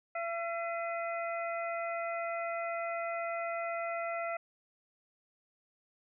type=harmonic tone with a mistuned harmonic; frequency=676 Hz; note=E5; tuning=43 cents sharp; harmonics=1 / 2 / 3 / 4; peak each=-35 / -40 / -42 / -46 dBFS; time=0.15-4.37 s; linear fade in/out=5 ms; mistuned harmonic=4; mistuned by=-140 cents; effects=none